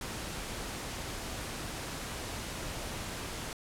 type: noise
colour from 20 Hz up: pink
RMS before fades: -39 dBFS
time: 0.01-3.53 s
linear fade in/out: 2 ms
effects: low-pass 11000 Hz 12 dB/octave